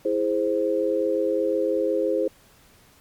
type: chord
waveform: sine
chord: E augmented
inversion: none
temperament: equal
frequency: 329.6 / 415.3 / 523.3 Hz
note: E4 / G#4 / B#4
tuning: 0 / 0 / 0 cents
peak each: -26 / -25 / -23 dBFS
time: 0.05-2.28 s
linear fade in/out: 5 ms
effects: pink hiss -55 dBFS RMS until 3 s + MP3 96 kbps